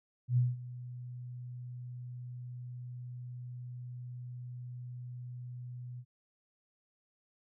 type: tone with ADSR envelope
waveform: sine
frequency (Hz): 123.47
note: B2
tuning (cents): 0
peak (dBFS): -23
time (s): 0.28-6.05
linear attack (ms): 91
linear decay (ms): 190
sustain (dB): -18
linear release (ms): 60
effects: none